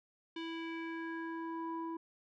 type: tone with low-pass filter sweep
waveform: square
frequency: 329.1 Hz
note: E4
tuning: 3 cents flat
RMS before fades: -41 dBFS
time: 0.36-1.97 s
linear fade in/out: 5 ms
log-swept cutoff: 3300 to 820 Hz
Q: 3
effects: none